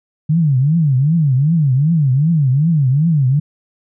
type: tone with vibrato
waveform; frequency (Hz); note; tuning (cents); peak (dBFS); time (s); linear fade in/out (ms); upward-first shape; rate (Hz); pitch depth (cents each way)
sine; 146.83; D3; 0; -10; 0.29-3.4; 10; triangle; 2.6; 290
effects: none